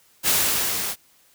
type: noise with level ramp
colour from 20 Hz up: white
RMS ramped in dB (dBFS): -18 to -28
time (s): 0.23-0.96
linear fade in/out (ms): 50
effects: white hiss -58 dBFS RMS until 1.34 s